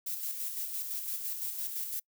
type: noise with tremolo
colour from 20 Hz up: violet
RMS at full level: -35 dBFS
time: 0.06-2 s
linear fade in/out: 10 ms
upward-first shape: square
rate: 5.9 Hz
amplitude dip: 40%
effects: noise-tail reverb RT60 0.1 s tail -26 dB re dry